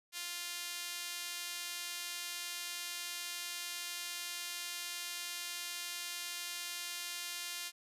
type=tone with high-pass filter; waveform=sawtooth; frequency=349.2 Hz; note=F4; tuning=in tune; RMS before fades=-42 dBFS; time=0.12-7.72 s; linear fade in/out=50 ms; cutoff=2900 Hz; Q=0.76; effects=resampled to 32000 Hz